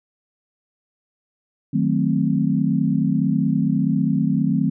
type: chord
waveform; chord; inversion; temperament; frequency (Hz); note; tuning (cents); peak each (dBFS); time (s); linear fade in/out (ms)
sine; D# diminished seventh; none; equal; 155.56 / 185 / 220 / 261.6; D#3 / F#3 / A3 / C4; 0 / 0 / 0 / 0; -22; 1.73-4.7; 10
effects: none